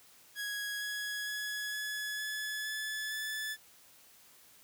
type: tone with pitch steps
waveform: sawtooth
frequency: 1661.2 / 1673.7 / 1686.3 / 1699 / 1711.9 / 1724.8 / 1737.8 Hz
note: G#6 / G#6 / G#6 / G#6 / A6 / A6 / A6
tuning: 0 / +13 / +26 / +39 / -48 / -35 / -22 cents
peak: -32 dBFS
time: 0.35-3.57 s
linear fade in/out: 50 ms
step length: 460 ms
effects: white hiss -60 dBFS RMS until 4.63 s + high-pass 60 Hz 12 dB/octave